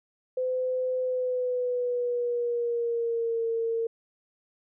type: tone with pitch glide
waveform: sine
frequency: 510 to 457 Hz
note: C5 to A#4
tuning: -44 to -34 cents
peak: -25 dBFS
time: 0.37-3.87 s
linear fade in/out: 5 ms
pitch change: -190 cents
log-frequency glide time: 1.01-3.45 s
effects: none